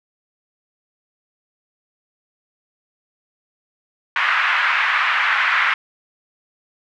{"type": "band-pass noise", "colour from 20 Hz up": "white", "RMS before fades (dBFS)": -18, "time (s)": [4.16, 5.74], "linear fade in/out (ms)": 2, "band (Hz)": [1100, 2200], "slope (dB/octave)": 24, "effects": []}